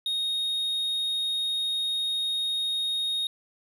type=tone; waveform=triangle; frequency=3726 Hz; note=A#7; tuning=2 cents flat; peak=-24 dBFS; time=0.06-3.27 s; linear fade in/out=2 ms; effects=none